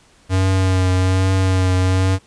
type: tone with vibrato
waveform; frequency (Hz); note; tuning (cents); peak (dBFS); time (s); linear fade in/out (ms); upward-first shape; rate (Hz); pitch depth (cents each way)
square; 93.6; F#2; +20; -14; 0.29-2.19; 50; triangle; 1.2; 27
effects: pink hiss -52 dBFS RMS until 2.26 s + resampled to 22050 Hz